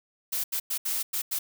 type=noise bursts at uneven times; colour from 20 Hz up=blue; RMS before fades=-29 dBFS; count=6; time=0.32-0.44 / 0.52-0.6 / 0.7-0.78 / 0.85-1.03 / 1.13-1.22 / 1.31-1.39 s; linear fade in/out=10 ms; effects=none